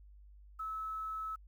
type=tone with quantisation; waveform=sine; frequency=1300 Hz; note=E6; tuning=24 cents flat; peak=-37 dBFS; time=0.59-1.36 s; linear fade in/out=10 ms; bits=11; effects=added 50 Hz sine -54 dBFS peak until 1.47 s